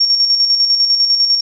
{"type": "tone with tremolo", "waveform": "sine", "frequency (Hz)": 5520, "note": "F8", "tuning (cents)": -21, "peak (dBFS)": -8, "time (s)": [0, 1.41], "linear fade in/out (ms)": 10, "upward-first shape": "square", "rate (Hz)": 10, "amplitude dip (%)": 45, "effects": []}